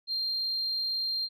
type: tone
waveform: sine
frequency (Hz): 4186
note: C8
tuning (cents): 0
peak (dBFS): -27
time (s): 0.07-1.29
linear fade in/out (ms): 50
effects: tanh soft clip ceiling -24 dBFS